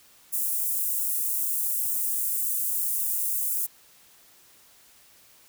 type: high-pass noise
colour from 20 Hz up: white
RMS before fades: -27 dBFS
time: 0.32-3.67 s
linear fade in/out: 20 ms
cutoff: 8800 Hz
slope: 24 dB/octave
effects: white hiss -56 dBFS RMS until 5.48 s